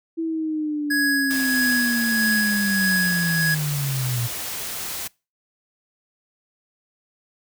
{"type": "linear sweep", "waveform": "sine", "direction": "down", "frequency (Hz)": [329.6, 116.54], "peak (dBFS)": -22, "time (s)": [0.17, 4.28], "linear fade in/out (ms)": 20}
{"type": "tone with tremolo", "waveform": "square", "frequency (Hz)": 1667, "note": "G#6", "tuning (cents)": 6, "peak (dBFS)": -19, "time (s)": [0.9, 3.55], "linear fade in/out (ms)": 10, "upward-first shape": "sine", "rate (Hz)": 1.6, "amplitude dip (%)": 40}
{"type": "noise", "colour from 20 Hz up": "white", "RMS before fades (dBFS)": -30, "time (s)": [1.3, 5.08], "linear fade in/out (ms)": 10}
{"effects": ["noise-tail reverb RT60 0.3 s tail -25 dB re dry"]}